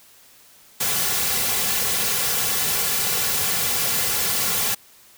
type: noise with comb filter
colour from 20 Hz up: white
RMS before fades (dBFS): -22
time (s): 0.8-4.75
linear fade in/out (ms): 10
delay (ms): 3.2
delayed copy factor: -0.75
effects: white hiss -51 dBFS RMS until 5.17 s